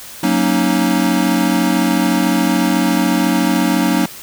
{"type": "chord", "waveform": "square", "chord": "D# minor seventh", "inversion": "first", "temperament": "equal", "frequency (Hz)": [185, 233.1, 277.2, 311.1], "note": ["F#3", "A#3", "C#4", "D#4"], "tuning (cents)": [0, 0, 0, 0], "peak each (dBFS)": -19, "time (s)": [0.23, 4.06], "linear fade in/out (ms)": 5, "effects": ["white hiss -34 dBFS RMS until 4.22 s"]}